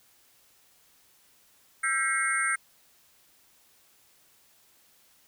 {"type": "tone cluster", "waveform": "sine", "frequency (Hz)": [1332, 1591, 1922, 2153, 8820], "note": ["E6", "G6", "B6", "C7", "C#9"], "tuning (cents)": [18, 25, -48, 49, -10], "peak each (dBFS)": [-31, -29, -32, -30, -33], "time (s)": [1.83, 2.56], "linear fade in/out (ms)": 10, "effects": ["white hiss -62 dBFS RMS until 5.27 s"]}